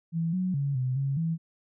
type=tone with pitch steps; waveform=sine; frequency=165.4 / 184.4 / 140.4 / 128.1 / 137.4 / 163.9 Hz; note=E3 / F#3 / C#3 / C3 / C#3 / E3; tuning=+6 / -6 / +22 / -36 / -15 / -10 cents; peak=-25 dBFS; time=0.12-1.38 s; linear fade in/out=50 ms; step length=210 ms; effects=none